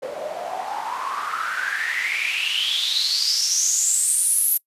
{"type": "noise with band-pass filter sweep", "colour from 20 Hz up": "white", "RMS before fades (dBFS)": -23, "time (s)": [0.02, 4.58], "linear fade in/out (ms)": 10, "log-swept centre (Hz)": [510, 12000], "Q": 8.9, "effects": ["noise-tail reverb RT60 0.1 s tail -23 dB re dry", "resampled to 32000 Hz"]}